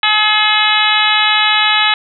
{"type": "harmonic tone with a mistuned harmonic", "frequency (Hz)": 425.7, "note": "G#4", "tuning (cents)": 43, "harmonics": [2, 3, 4, 5, 6, 7, 8, 9], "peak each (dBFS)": [-18, -18, -18, -18, -18, -18, -18, -18], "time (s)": [0.03, 1.94], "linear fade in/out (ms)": 2, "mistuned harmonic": 9, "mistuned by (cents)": 16, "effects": []}